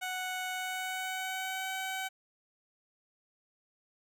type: tone with pitch glide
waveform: 15% pulse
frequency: 740 to 759.9 Hz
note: F#5 to F#5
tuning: 0 to +46 cents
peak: -28 dBFS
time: 0.01-2.09 s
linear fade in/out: 20 ms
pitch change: +46 cents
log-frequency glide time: 0.52-1.71 s
effects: none